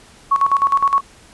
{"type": "tone with tremolo", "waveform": "sine", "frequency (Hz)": 1108.7, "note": "C#6", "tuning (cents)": 0, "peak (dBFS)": -10, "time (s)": [0.31, 1.01], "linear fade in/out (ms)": 10, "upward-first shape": "square", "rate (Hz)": 9.7, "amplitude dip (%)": 75, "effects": ["pink hiss -46 dBFS RMS until 1.33 s", "resampled to 24000 Hz"]}